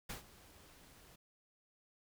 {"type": "noise with ADSR envelope", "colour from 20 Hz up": "pink", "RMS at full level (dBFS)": -43, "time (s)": [0.09, 1.16], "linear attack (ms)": 9, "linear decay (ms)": 120, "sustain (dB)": -18, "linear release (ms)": 8, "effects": []}